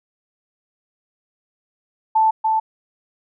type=tone with echo; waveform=sine; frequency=880 Hz; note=A5; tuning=in tune; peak=-12 dBFS; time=2.15-2.31 s; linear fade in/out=10 ms; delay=290 ms; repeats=1; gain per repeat=-3 dB; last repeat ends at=2.6 s; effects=none